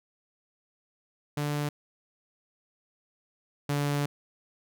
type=tone pair in turn; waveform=sawtooth; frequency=146.83 / 144.22 Hz; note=D3 / D3; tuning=0 / -31 cents; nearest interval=unison; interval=31 cents; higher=first; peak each=-24 / -22 dBFS; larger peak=second; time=1.37-1.69 / 3.69-4.06 s; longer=second; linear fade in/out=5 ms; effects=none